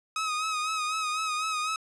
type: tone with vibrato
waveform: sawtooth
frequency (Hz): 1261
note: D#6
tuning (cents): +23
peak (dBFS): -24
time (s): 0.16-1.76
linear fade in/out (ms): 2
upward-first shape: sine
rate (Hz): 4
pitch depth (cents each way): 47
effects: resampled to 22050 Hz